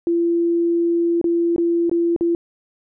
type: tone with dropouts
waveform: sine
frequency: 340 Hz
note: F4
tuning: 46 cents flat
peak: -15 dBFS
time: 0.07-2.35 s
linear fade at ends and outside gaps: 1 ms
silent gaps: 1.214-1.242 / 1.562-1.581 / 1.896-1.914 / 2.163-2.209 s
effects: none